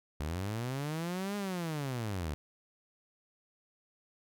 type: linear two-way sweep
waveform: sawtooth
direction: up then down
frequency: 69.6 to 206.9 to 69.6 Hz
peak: -30 dBFS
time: 0.2-2.34 s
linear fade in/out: 0 ms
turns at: 1.36 s
effects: none